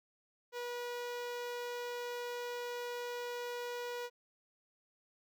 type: tone with notch filter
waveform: sawtooth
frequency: 484.5 Hz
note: B4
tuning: 33 cents flat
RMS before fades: -41 dBFS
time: 0.52-4.1 s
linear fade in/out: 50 ms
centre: 9500 Hz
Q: 1.2
effects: none